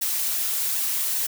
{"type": "noise with flanger", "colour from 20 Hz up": "blue", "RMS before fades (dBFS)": -25, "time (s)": [0.01, 1.27], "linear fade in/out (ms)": 10, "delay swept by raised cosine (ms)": [1.1, 5.1], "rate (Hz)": 2.6, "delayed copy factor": 0.5, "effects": []}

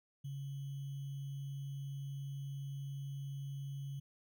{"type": "tone with sample-and-hold", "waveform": "sine", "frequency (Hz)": 138.59, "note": "C#3", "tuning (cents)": 0, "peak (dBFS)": -40, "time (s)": [0.24, 4], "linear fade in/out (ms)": 10, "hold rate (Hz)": 3150, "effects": []}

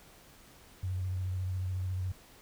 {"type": "tone with vibrato", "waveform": "sine", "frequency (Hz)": 92.5, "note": "F#2", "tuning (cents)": 0, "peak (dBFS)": -31, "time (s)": [0.83, 2.12], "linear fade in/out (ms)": 5, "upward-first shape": "sine", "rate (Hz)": 14, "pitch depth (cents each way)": 29, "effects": ["pink hiss -57 dBFS RMS until 2.41 s"]}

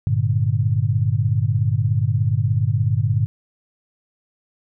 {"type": "chord", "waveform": "sine", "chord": "G minor", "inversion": "none", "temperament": "equal with one note detuned", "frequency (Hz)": [99.77, 116.54, 146.83], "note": ["G2", "Bb2", "D3"], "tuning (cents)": [31, 0, 0], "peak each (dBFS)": [-20, -19, -23], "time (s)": [0.07, 3.26], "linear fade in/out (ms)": 0, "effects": []}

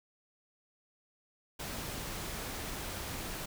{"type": "noise", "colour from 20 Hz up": "pink", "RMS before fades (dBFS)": -40, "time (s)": [1.59, 3.46], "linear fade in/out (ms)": 10, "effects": []}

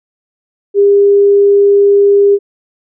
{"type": "tone", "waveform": "sine", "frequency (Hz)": 402.6, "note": "G4", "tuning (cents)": 46, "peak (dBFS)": -4, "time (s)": [0.74, 2.39], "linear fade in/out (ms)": 50, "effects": []}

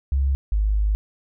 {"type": "tone pair in turn", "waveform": "sine", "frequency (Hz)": [68.1, 51.77], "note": ["C#2", "G#1"], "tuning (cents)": [-30, -5], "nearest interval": "perfect fourth", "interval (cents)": 475, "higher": "first", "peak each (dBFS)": -17, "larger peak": "neither", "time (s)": [[0.12, 0.35], [0.52, 0.95]], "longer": "second", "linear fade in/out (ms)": 0, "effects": []}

